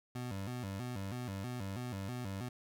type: tone with vibrato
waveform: 25% pulse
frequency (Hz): 109.9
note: A2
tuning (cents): -2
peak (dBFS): -35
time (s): 0.15-2.49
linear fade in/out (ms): 5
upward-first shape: square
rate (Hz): 3.1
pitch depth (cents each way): 210
effects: none